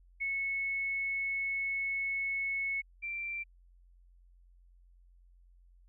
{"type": "tone pair in turn", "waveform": "sine", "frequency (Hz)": [2200, 2354], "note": ["C#7", "D7"], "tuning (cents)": [-14, 3], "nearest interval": "minor second", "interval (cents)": 117, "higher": "second", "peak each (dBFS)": [-31, -35], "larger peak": "first", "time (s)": [[0.2, 2.82], [3.02, 3.44]], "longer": "first", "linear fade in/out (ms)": 20, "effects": ["added 44 Hz sine -58 dBFS peak until 5.88 s"]}